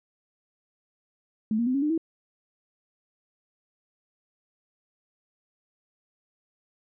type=tone with pitch steps; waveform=sine; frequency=217.1 / 235.4 / 255.2 / 276.7 / 300 / 325.3 Hz; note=A3 / A#3 / C4 / C#4 / D4 / E4; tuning=-23 / +17 / -43 / -3 / +37 / -23 cents; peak=-22 dBFS; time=1.51-1.978 s; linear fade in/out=2 ms; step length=78 ms; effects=none